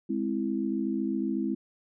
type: chord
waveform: sine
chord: Ab augmented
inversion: none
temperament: equal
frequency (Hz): 207.7 / 261.6 / 329.6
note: Ab3 / C4 / E4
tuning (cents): 0 / 0 / 0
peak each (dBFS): -31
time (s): 0.09-1.55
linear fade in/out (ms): 10
effects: none